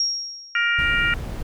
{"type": "tone with exponential decay", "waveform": "sine", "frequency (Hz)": 5588, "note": "F8", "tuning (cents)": 0, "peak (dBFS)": -17, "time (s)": [0, 0.83], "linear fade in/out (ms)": 2, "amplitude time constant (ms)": 180}
{"type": "harmonic tone", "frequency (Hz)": 469.8, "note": "A#4", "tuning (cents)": 13, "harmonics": [3, 4, 5, 6], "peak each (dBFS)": [-21, -23, -25, -27], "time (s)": [0.55, 1.14], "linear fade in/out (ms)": 2}
{"type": "noise", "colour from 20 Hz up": "brown", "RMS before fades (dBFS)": -29, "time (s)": [0.78, 1.43], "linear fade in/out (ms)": 10}
{"effects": []}